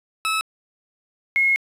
20% pulse / sine tone pair in turn, 1300 / 2164 Hz, E6 / C#7, -24 / -42 cents, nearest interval major sixth, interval 882 cents, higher second, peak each -15 dBFS, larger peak neither, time 0.25-0.41 / 1.36-1.56 s, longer second, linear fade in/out 0 ms, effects resampled to 32000 Hz + 8-bit

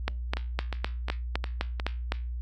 two click trains, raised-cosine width 0.3 ms, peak -16 / -11 dBFS, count 5 / 9, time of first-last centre 0.37-1.799 / 0.08-2.121 s, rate 2.8 / 3.92 Hz, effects added 60 Hz sine -31 dBFS peak until 2.41 s + Opus 48 kbps

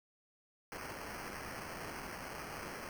white noise with sample-and-hold, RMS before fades -45 dBFS, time 0.72-2.89 s, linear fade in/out 0 ms, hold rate 3675 Hz, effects none

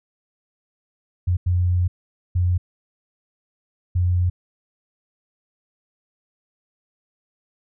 sine tone bursts at uneven times, 89.2 Hz, F2, 37 cents sharp, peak -16 dBFS, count 4, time 1.27-1.37 / 1.46-1.88 / 2.35-2.58 / 3.95-4.3 s, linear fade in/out 10 ms, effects none

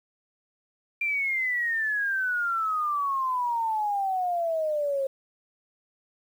sine exponential sweep, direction down, 2388 to 534 Hz, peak -24 dBFS, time 1.01-5.07 s, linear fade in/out 5 ms, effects 9-bit

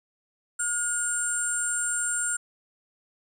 sine tone cluster, 1433 / 7450 / 8920 Hz, F6 / A#8 / C#9, +44 / -2 / +10 cents, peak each -29 / -28 / -28 dBFS, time 0.59-2.37 s, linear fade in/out 10 ms, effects tanh soft clip ceiling -19 dBFS + 10-bit

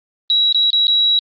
sine tone with dropouts, 3881 Hz, B7, 31 cents flat, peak -11 dBFS, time 0.3-1.19 s, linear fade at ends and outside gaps 1 ms, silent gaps 0.526-0.546 / 0.704-0.73 / 0.87-0.88 s, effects Opus 32 kbps

